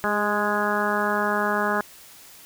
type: harmonic tone with a mistuned harmonic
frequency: 207.8 Hz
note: G#3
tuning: 1 cent sharp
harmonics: 1 / 2 / 3 / 4 / 5 / 6 / 7 / 8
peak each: -29 / -29 / -29 / -29 / -29 / -29 / -29 / -29 dBFS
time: 0.04-1.81 s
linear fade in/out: 0 ms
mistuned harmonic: 2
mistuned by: -19 cents
effects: white hiss -47 dBFS RMS until 2.45 s